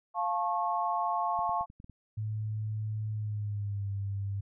sine chord, F augmented, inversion none, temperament just, 698.5 / 873.1 / 1091.3 Hz, F5 / A5 / C#6, 0 / -14 / -27 cents, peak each -32 dBFS, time 0.14-1.66 s, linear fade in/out 50 ms
clicks, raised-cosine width 5 ms, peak -37 dBFS, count 7, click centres 1.391 / 1.494 / 1.61 / 1.701 / 1.801 / 1.844 / 1.897 s
sine tone with pitch glide, 107.7 to 99.33 Hz, A2 to G2, -37 to +23 cents, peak -31 dBFS, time 2.17-4.41 s, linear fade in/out 10 ms, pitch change -140 cents, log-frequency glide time 3.11-3.89 s
effects none

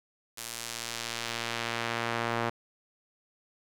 sawtooth tone with band-pass filter sweep, 116.54 Hz, A#2, in tune, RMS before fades -34 dBFS, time 0.37-2.5 s, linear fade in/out 10 ms, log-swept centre 10000 to 1100 Hz, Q 0.71, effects 9-bit

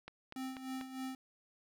click train, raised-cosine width 0.3 ms, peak -30 dBFS, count 4, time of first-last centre 0.08-0.812 s, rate 4.1 Hz
square tone with tremolo, 261.6 Hz, C4, in tune, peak -39 dBFS, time 0.36-1.15 s, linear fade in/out 2 ms, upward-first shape sine, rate 3.3 Hz, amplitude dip 65%
effects none

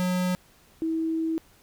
square / sine tone pair in turn, 181.6 / 323.6 Hz, F#3 / E4, -32 / -32 cents, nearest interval minor seventh, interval 1000 cents, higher second, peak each -24 / -24 dBFS, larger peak neither, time 0-0.35 / 0.82-1.38 s, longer second, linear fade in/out 0 ms, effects pink hiss -58 dBFS RMS until 1.62 s

